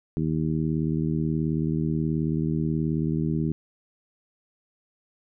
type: harmonic tone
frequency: 78.6 Hz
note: D#2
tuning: 18 cents sharp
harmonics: 1 / 2 / 3 / 4 / 5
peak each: -35 / -25 / -29 / -30 / -36 dBFS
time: 0.17-3.52 s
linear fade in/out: 0 ms
effects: none